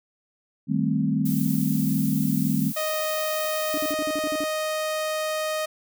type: chord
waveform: sine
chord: A half-diminished seventh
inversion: second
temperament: equal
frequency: 155.56 / 196 / 220 / 261.6 Hz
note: Eb3 / G3 / A3 / C4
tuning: 0 / 0 / 0 / 0 cents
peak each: -26 dBFS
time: 0.67-2.73 s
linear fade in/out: 50 ms
type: noise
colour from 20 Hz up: violet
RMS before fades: -34 dBFS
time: 1.25-3.93 s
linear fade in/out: 10 ms
type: tone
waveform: sawtooth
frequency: 622.3 Hz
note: D#5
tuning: in tune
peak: -21 dBFS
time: 2.76-5.66 s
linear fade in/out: 10 ms
type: tone bursts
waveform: sine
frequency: 295.2 Hz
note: D4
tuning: 9 cents sharp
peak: -27 dBFS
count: 9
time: 3.74-4.439 s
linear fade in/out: 0 ms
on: 35 ms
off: 48 ms
effects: none